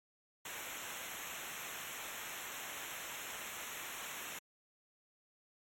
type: noise with comb filter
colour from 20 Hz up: pink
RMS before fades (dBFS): -45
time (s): 0.45-4.39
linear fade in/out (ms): 5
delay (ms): 0.21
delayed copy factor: -0.95
effects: MP3 64 kbps